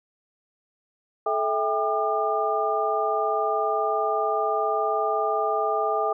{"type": "tone cluster", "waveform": "sine", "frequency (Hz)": [432.2, 653, 798, 1205], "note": ["A4", "E5", "G5", "D6"], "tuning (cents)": [-31, -17, 31, 44], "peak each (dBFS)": -27, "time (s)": [1.26, 6.13], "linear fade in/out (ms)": 5, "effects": []}